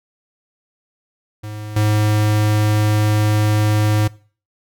square tone with level steps, 106.1 Hz, G#2, 38 cents sharp, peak -28 / -14 dBFS, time 1.43-4.08 s, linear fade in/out 10 ms, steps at 1.76 s, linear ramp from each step 5 ms, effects noise-tail reverb RT60 0.4 s tail -20 dB re dry

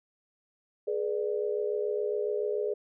sine tone cluster, 420.2 / 487.3 / 593 Hz, G#4 / B4 / D5, +20 / -23 / +17 cents, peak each -29 / -34 / -36 dBFS, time 0.87-2.74 s, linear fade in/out 10 ms, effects none

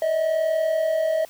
triangle tone pair together, 600 / 640.5 Hz, D5 / E5, +37 / -50 cents, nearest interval minor second, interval 113 cents, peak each -26 / -18 dBFS, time 0.02-1.25 s, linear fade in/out 2 ms, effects white hiss -49 dBFS RMS until 1.29 s

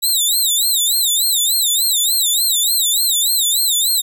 15% pulse tone with vibrato, 3825 Hz, A#7, 44 cents sharp, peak -7 dBFS, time 0.02-4.02 s, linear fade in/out 20 ms, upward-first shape sine, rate 3.4 Hz, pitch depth 170 cents each way, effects none

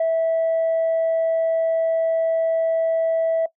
sine tone, 654 Hz, E5, 14 cents flat, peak -15 dBFS, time 0-3.46 s, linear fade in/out 5 ms, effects noise-tail reverb RT60 0.1 s tail -19 dB re dry + tanh soft clip ceiling -15 dBFS

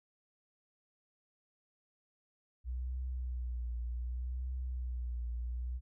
sine tone with vibrato, 61.4 Hz, B1, 9 cents flat, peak -35 dBFS, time 2.64-5.81 s, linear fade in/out 50 ms, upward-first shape triangle, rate 0.66 Hz, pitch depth 70 cents each way, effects none

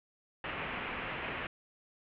white low-pass noise, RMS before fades -39 dBFS, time 0.44-1.47 s, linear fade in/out 2 ms, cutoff 2800 Hz, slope 48 dB/octave, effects none

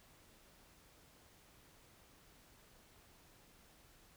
silence, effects pink hiss -65 dBFS RMS until 4.16 s

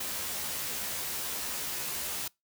white noise with comb filter, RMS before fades -35 dBFS, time 0-2.28 s, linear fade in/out 5 ms, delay 14 ms, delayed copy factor +0.85, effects noise-tail reverb RT60 0.2 s tail -24 dB re dry

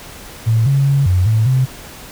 sine tone with pitch steps, 112.3 / 138.1 / 139.2 / 91.4 / 110.4 / 129.9 Hz, A2 / C#3 / C#3 / F#2 / A2 / C3, +36 / -6 / +8 / -21 / +6 / -12 cents, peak -10 dBFS, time 0.46-1.66 s, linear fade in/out 20 ms, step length 200 ms, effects pink hiss -35 dBFS RMS until 2.11 s

